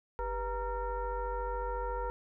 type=tone with frequency modulation; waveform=sine; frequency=490 Hz; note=B4; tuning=14 cents flat; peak=-32 dBFS; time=0.19-2.1 s; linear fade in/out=0 ms; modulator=443 Hz; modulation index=1.5; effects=none